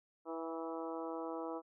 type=harmonic tone with a mistuned harmonic; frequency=163.3 Hz; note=E3; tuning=16 cents flat; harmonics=2 / 3 / 4 / 5 / 6 / 7 / 8; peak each=-43 / -44 / -47 / -49 / -49 / -52 / -52 dBFS; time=0.25-1.62 s; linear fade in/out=50 ms; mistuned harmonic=4; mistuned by=+15 cents; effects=none